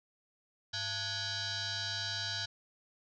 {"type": "tone with frequency modulation", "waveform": "sine", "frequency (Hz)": 101.8, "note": "G#2", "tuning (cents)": -34, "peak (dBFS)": -34, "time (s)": [0.73, 2.46], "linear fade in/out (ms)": 10, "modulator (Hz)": 784, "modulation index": 6.6, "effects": []}